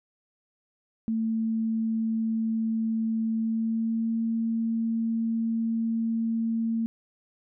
sine tone with pitch glide, 223.6 to 227 Hz, A3 to A#3, +28 to -46 cents, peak -24 dBFS, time 1.08-6.86 s, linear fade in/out 0 ms, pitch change +26 cents, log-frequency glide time 3.36-4.17 s, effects none

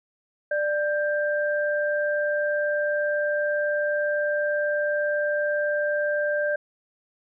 sine tone pair together, 592 / 1580.5 Hz, D5 / G6, +14 / +14 cents, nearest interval octave + perfect fourth, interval 1700 cents, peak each -23 / -27 dBFS, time 0.51-6.56 s, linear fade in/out 5 ms, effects none

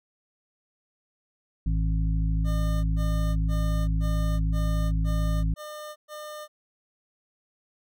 harmonic tone, 53.4 Hz, G#1, 49 cents sharp, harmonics 1 / 2 / 3 / 5, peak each -23 / -32 / -29 / -39 dBFS, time 1.66-5.54 s, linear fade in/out 5 ms
25% pulse tone bursts, 604 Hz, D5, 48 cents sharp, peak -33 dBFS, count 8, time 2.44-6.48 s, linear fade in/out 50 ms, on 400 ms, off 120 ms
effects none

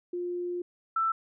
sine tone pair in turn, 353.3 / 1329.7 Hz, F4 / E6, +20 / +15 cents, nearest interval octave + major seventh, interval 2295 cents, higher second, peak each -30 / -24 dBFS, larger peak second, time 0.13-0.62 / 0.96-1.12 s, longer first, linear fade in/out 5 ms, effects none

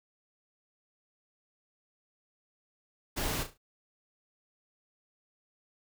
pink noise with echo, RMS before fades -33 dBFS, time 3.16-3.44 s, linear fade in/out 20 ms, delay 35 ms, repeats 4, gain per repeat -9 dB, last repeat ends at 3.58 s, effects none

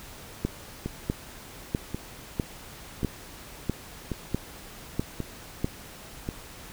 two click trains, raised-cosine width 3 ms, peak -17 / -12 dBFS, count 6 / 9, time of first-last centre 0.86-6.289 / 0.45-5.645 s, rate 0.921 / 1.54 Hz, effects pink hiss -45 dBFS RMS until 6.72 s

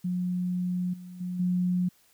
sine tone with level steps, 180 Hz, F#3, 47 cents flat, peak -26 / -40 / -30 / -23 dBFS, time 0.04-1.89 s, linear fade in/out 10 ms, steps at 0.93 / 1.2 / 1.39 s, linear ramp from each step 10 ms, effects white hiss -63 dBFS RMS until 2.13 s

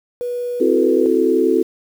sine tone, 487.7 Hz, B4, 22 cents flat, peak -20 dBFS, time 0.21-1.06 s, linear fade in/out 0 ms
sine chord, F# half-diminished seventh, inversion second, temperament equal, 261.6 / 329.6 / 370 / 440 Hz, C4 / E4 / F#4 / A4, 0 / 0 / 0 / 0 cents, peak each -20 / -18 / -17 / -17 dBFS, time 0.6-1.63 s, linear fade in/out 10 ms
effects 7-bit

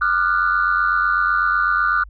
sine tone cluster, 1195 / 1393 / 1481 Hz, D6 / F6 / F#6, +30 / -5 / +1 cents, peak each -19 dBFS, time 0.01-2.04 s, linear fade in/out 10 ms, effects tanh soft clip ceiling -7 dBFS + added 50 Hz sine -37 dBFS peak until 2.09 s

